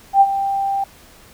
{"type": "tone with ADSR envelope", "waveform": "sine", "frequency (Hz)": 788, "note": "G5", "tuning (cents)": 9, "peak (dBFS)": -5, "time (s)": [0.13, 0.84], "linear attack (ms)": 79, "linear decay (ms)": 46, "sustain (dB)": -12, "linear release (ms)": 4, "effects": ["pink hiss -46 dBFS RMS until 1.33 s"]}